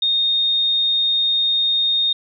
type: tone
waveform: sine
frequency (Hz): 3690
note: A#7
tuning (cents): -18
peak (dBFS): -15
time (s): 0.02-2.13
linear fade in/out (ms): 5
effects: none